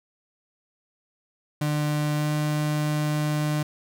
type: tone with pitch glide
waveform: 35% pulse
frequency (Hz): 149.4 to 150.61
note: D3 to D3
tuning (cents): +30 to +44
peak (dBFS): -21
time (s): 1.61-3.63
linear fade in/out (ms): 5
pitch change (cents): +14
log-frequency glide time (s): 2.14-2.26
effects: none